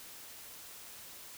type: silence
effects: white hiss -50 dBFS RMS until 1.37 s